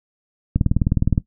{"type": "click train", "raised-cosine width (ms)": 5, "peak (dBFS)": -4, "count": 13, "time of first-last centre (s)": [0.56, 1.179], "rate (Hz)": 19.4, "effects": ["noise-tail reverb RT60 0.1 s tail -17 dB re dry"]}